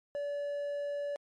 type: tone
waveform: triangle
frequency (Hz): 575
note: D5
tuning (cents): -37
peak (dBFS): -31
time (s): 0.15-1.16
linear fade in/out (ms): 0
effects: MP3 48 kbps